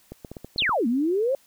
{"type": "clicks", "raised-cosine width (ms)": 2, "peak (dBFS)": -23, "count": 8, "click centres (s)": [0.12, 0.248, 0.316, 0.368, 0.446, 0.561, 0.622, 0.693]}
{"type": "exponential two-way sweep", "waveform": "sine", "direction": "down then up", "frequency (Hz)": [4435, 222.6, 565], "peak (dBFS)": -20, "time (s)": [0.58, 1.35], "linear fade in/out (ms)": 2, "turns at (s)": 0.87}
{"effects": ["white hiss -59 dBFS RMS until 1.46 s"]}